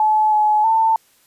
sine tone with pitch steps, 860 / 850 / 893 Hz, A5 / G#5 / A5, -40 / +40 / +25 cents, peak -12 dBFS, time 0-0.96 s, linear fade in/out 2 ms, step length 320 ms, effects white hiss -56 dBFS RMS until 1.26 s + resampled to 32000 Hz

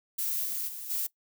violet noise with level steps, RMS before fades -31 / -33 / -40 / -31 dBFS, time 0.18-1.07 s, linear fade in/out 10 ms, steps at 0.44 / 0.67 / 0.89 s, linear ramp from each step 20 ms, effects noise-tail reverb RT60 0.1 s tail -19 dB re dry

